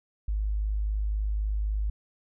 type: tone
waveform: sine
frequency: 51.91 Hz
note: G#1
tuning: in tune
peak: -25 dBFS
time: 0.28-1.9 s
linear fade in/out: 5 ms
effects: none